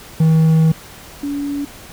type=tone pair in turn; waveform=triangle / sine; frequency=160 / 285.1 Hz; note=D#3 / C#4; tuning=+49 / +49 cents; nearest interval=minor seventh; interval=1000 cents; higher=second; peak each=-7 / -19 dBFS; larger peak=first; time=0.2-0.72 / 1.23-1.65 s; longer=first; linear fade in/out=5 ms; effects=pink hiss -38 dBFS RMS until 1.92 s